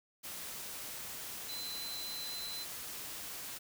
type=tone in noise; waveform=sine; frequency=4048 Hz; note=B7; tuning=42 cents sharp; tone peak=-41 dBFS; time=1.48-2.65 s; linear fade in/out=20 ms; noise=white; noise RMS=-44 dBFS; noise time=0.23-3.59 s; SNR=0 dB; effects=none